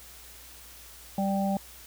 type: harmonic tone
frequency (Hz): 196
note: G3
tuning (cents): 0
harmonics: 1 / 3 / 4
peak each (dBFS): -26 / -33 / -31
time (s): 1.18-1.57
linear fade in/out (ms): 2
effects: added 60 Hz sine -54 dBFS peak until 1.86 s + white hiss -49 dBFS RMS until 1.86 s